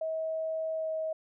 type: tone with pitch glide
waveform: sine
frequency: 640 to 635.6 Hz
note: D#5 to D#5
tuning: +49 to +37 cents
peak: -30 dBFS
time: 0.01-1.13 s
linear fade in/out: 5 ms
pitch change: -12 cents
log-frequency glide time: 0.74-0.9 s
effects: none